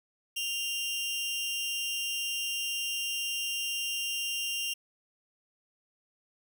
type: tone pair together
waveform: sawtooth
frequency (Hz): 2794 / 3136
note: F7 / G7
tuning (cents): 0 / 0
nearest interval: major second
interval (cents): 200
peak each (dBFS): -28 / -37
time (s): 0.36-4.74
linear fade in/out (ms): 10
effects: none